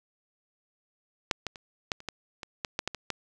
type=clicks; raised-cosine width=0.2 ms; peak=-7 / -15 / -26 / -11 / -29 / -16 / -21 / -13 / -11 / -12 / -19 / -13 dBFS; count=12; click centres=1.312 / 1.467 / 1.558 / 1.918 / 2.004 / 2.087 / 2.432 / 2.648 / 2.791 / 2.876 / 2.947 / 3.103 s; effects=none